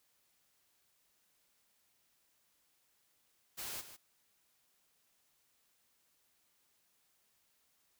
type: noise with echo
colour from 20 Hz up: white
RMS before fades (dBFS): -43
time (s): 3.57-3.82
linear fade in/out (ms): 20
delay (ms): 150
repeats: 1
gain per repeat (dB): -11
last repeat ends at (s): 3.97
effects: white hiss -75 dBFS RMS until 7.99 s